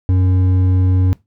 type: tone with hard clipping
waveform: sine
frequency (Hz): 92.5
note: F#2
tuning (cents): 0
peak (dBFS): -12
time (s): 0.09-1.13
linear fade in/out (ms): 0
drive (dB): 7
effects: noise-tail reverb RT60 0.2 s tail -20 dB re dry